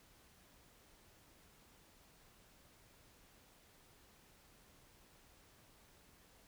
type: silence
effects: pink hiss -66 dBFS RMS until 6.47 s